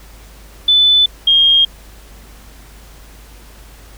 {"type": "tone pair in turn", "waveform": "sine", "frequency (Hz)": [3500, 3231], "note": ["A7", "G#7"], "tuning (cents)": [-10, -48], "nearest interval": "minor second", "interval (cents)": 138, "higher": "first", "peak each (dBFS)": -7, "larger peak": "neither", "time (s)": [[0.68, 1.06], [1.27, 1.65]], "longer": "neither", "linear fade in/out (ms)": 5, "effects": ["added 51 Hz sine -38 dBFS peak until 3.97 s", "pink hiss -43 dBFS RMS until 3.97 s"]}